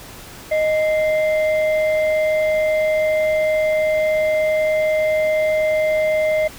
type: tone pair together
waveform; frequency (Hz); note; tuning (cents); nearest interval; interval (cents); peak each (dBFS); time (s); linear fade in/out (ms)
sine; 621 / 2089; D#5 / C7; -3 / -3; octave + major sixth; 2100; -14 / -23; 0.51-6.48; 10
effects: tanh soft clip ceiling -11 dBFS + pink hiss -38 dBFS RMS until 6.58 s